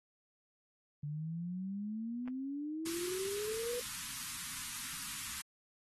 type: exponential sweep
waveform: sine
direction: up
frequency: 144.2 to 496.3 Hz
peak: -37 dBFS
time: 1.03-3.8 s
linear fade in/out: 5 ms
type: clicks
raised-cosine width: 0.5 ms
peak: -34 / -37 dBFS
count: 2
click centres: 2.277 / 2.283 s
type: band-stop noise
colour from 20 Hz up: white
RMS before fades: -42 dBFS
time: 2.85-5.42 s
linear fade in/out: 10 ms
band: 280 to 980 Hz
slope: 48 dB/octave
effects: AAC 32 kbps